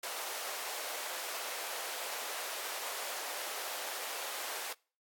pink high-pass noise, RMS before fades -40 dBFS, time 0.03-4.73 s, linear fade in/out 5 ms, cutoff 510 Hz, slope 24 dB/octave, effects noise-tail reverb RT60 0.4 s tail -26 dB re dry + AAC 64 kbps

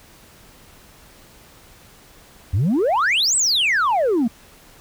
sine exponential two-way sweep, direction up then down, 82.41 to 8372 to 213.7 Hz, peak -13 dBFS, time 2.53-4.28 s, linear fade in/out 10 ms, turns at 3.36 s, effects tanh soft clip ceiling -14 dBFS + pink hiss -48 dBFS RMS until 4.8 s

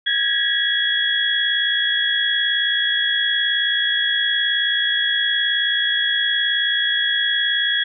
sine tone cluster, 1638 / 1697 / 1919 / 3334 Hz, G#6 / G#6 / A#6 / G#7, -24 / +37 / +50 / +6 cents, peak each -23 / -25 / -26 / -19 dBFS, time 0.06-7.84 s, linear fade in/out 10 ms, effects none

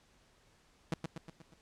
sawtooth tone with echo, 163.3 Hz, E3, 16 cents flat, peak -27 dBFS, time 0.92-0.94 s, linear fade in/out 2 ms, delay 120 ms, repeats 5, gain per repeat -5 dB, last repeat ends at 1.54 s, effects pink hiss -67 dBFS RMS until 1.61 s + low-pass 8000 Hz 12 dB/octave

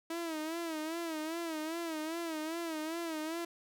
sawtooth tone with vibrato, 323.6 Hz, E4, 32 cents flat, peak -32 dBFS, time 0.1-3.45 s, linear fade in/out 5 ms, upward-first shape sine, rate 2.5 Hz, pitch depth 90 cents each way, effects none

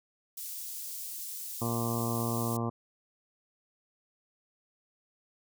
white high-pass noise, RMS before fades -40 dBFS, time 0.37-2.57 s, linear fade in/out 5 ms, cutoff 6200 Hz, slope 12 dB/octave
harmonic tone, 116.5 Hz, A#2, 1 cent flat, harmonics 1 / 2 / 3 / 4 / 5 / 6 / 7 / 8 / 9 / 10, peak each -33 / -34 / -39 / -40 / -44 / -42 / -45 / -46 / -41 / -43 dBFS, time 1.61-2.7 s, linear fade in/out 10 ms
effects none

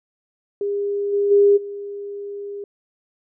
sine tone with level steps, 404.6 Hz, G#4, 45 cents flat, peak -20 / -16 / -10 / -28 dBFS, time 0.61-2.64 s, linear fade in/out 2 ms, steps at 1.12 / 1.3 / 1.56 s, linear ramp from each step 20 ms, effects none

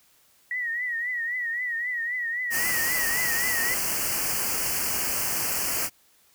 sine tone with vibrato, 1917 Hz, A#6, 48 cents sharp, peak -26 dBFS, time 0.51-3.74 s, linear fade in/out 2 ms, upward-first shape triangle, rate 3.8 Hz, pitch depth 99 cents each way
white band-stop noise, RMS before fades -27 dBFS, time 2.5-5.9 s, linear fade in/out 50 ms, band 3000 to 4500 Hz, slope 96 dB/octave
effects white hiss -61 dBFS RMS until 6.34 s

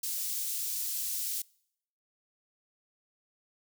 white high-pass noise, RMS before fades -34 dBFS, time 0.03-1.42 s, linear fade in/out 5 ms, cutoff 5200 Hz, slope 12 dB/octave, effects noise-tail reverb RT60 0.7 s tail -25 dB re dry

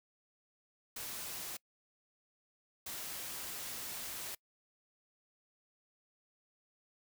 white noise bursts at uneven times, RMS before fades -43 dBFS, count 2, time 0.96-1.57 / 2.86-4.35 s, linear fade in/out 5 ms, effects noise-tail reverb RT60 0.1 s tail -25 dB re dry

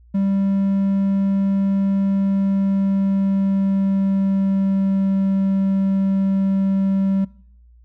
triangle tone with pitch glide, 196 to 193.97 Hz, G3 to G3, 0 to -18 cents, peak -14 dBFS, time 0.14-7.25 s, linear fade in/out 10 ms, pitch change -18 cents, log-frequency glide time 2.04-5.18 s, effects noise-tail reverb RT60 0.7 s tail -23 dB re dry + added 59 Hz sine -46 dBFS peak until 7.84 s

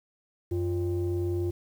sine tone pair together, 92.3 / 348.5 Hz, F#2 / F4, -4 / -4 cents, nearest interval octave + major seventh, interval 2300 cents, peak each -27 dBFS, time 0.51-1.51 s, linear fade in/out 10 ms, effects tanh soft clip ceiling -22 dBFS + 9-bit

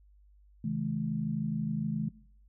sine tone cluster, 134.8 / 161.9 / 214.1 Hz, C#3 / E3 / A3, -48 / -31 / -47 cents, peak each -37 / -34 / -32 dBFS, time 0.64-2.09 s, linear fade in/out 5 ms, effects noise-tail reverb RT60 0.6 s tail -20 dB re dry + added 50 Hz sine -57 dBFS peak until 2.48 s

